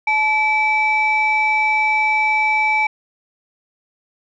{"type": "tone pair together", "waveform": "sine", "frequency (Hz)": [863.7, 2310], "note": ["A5", "D7"], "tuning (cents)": [-32, -29], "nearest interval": "octave + perfect fourth", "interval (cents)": 1703, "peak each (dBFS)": [-17, -15], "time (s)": [0.07, 2.87], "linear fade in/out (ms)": 5, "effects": ["tanh soft clip ceiling -8 dBFS"]}